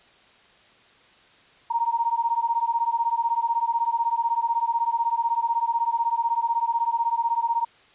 sine beating tone pair, 923 / 939 Hz, A#5 / A#5, -17 / +12 cents, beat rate 16 Hz, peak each -24 dBFS, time 1.7-7.65 s, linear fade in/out 10 ms, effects white hiss -55 dBFS RMS until 7.94 s + resampled to 8000 Hz

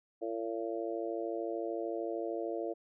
harmonic tone, 113.3 Hz, A#2, 49 cents flat, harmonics 3 / 4 / 5 / 6, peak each -38 / -39 / -40 / -41 dBFS, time 0.21-2.74 s, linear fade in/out 20 ms, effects none

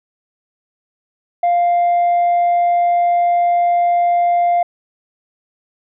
sine tone, 698.5 Hz, F5, in tune, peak -9 dBFS, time 1.43-4.63 s, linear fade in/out 5 ms, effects tanh soft clip ceiling -10 dBFS

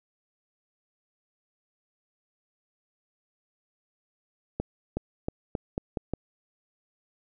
accelerating click train, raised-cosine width 2 ms, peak -15 dBFS, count 7, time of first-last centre 4.6-6.136 s, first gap 370 ms, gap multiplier 0.85, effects none

